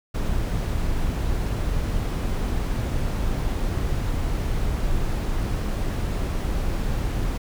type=noise; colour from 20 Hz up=brown; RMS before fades=-24 dBFS; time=0.14-7.38 s; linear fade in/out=10 ms; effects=none